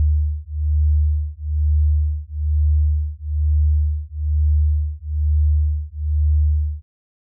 sine beating tone pair, 74.8 / 75.9 Hz, D2 / D#2, +32 / -42 cents, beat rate 1.1 Hz, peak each -18 dBFS, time 0-6.82 s, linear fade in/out 0 ms, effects none

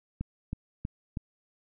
click train, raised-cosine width 5 ms, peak -20 dBFS, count 4, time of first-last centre 0.21-1.172 s, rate 3.12 Hz, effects none

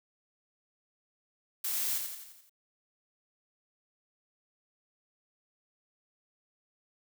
blue noise with echo, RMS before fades -33 dBFS, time 1.64-1.98 s, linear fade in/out 5 ms, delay 86 ms, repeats 6, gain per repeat -5 dB, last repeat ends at 2.496 s, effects none

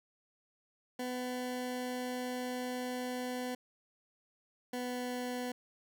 20% pulse tone pair in turn, 250.3 / 248.1 Hz, B3 / B3, +23 / +8 cents, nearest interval unison, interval 15 cents, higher first, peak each -31 / -31 dBFS, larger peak neither, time 0.99-3.55 / 4.73-5.52 s, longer first, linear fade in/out 5 ms, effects none

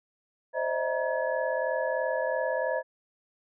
sine tone cluster, 522 / 600 / 643 / 948 / 1697 Hz, C5 / D5 / E5 / A#5 / G#6, -4 / +37 / -43 / +29 / +37 cents, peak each -30 / -34 / -31 / -35 / -35 dBFS, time 0.53-2.83 s, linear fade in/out 50 ms, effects none

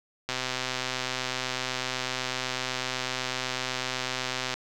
click train, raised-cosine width 0.2 ms, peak -12 dBFS, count 545, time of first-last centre 0.29-4.54 s, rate 128 Hz, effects none

